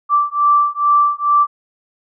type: beating tone pair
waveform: sine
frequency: 1168 / 1170.3 Hz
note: D6 / D6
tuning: -10 / -6 cents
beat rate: 2.3 Hz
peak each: -14 dBFS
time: 0.09-1.47 s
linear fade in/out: 50 ms
effects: none